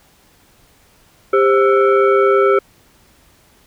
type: tone with frequency modulation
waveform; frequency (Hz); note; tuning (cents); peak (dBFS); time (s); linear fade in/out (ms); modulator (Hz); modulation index
sine; 398.5; G4; +28; -9; 1.33-2.59; 5; 926; 1
effects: pink hiss -52 dBFS RMS until 3.66 s